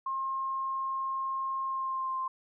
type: tone with pitch glide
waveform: sine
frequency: 1068 to 1049 Hz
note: C6 to C6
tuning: +35 to +4 cents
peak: -30 dBFS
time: 0.06-2.28 s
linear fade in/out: 5 ms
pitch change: -31 cents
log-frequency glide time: 1.64-2.15 s
effects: none